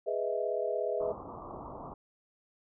sine chord, E major seventh, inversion first, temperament equal, 415.3 / 493.9 / 622.3 / 659.3 Hz, G#4 / B4 / D#5 / E5, 0 / 0 / 0 / 0 cents, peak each -35 dBFS, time 0.06-1.13 s, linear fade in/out 20 ms
white low-pass noise, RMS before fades -44 dBFS, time 1-1.94 s, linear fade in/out 5 ms, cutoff 1200 Hz, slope 96 dB/octave
effects none

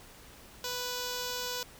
5% pulse tone with notch filter, 493.9 Hz, B4, in tune, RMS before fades -36 dBFS, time 0.64-1.63 s, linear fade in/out 2 ms, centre 2100 Hz, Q 1.6, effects pink hiss -53 dBFS RMS until 1.79 s

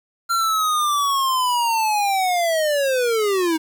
square linear sweep, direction down, 1378 to 311.1 Hz, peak -18 dBFS, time 0.29-3.58 s, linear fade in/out 20 ms, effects 8-bit

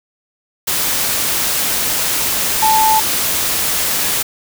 sine tone in noise, 876 Hz, A5, 8 cents flat, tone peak -10 dBFS, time 2.62-3 s, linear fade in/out 10 ms, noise white, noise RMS -17 dBFS, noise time 0.67-4.23 s, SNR +4 dB, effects none

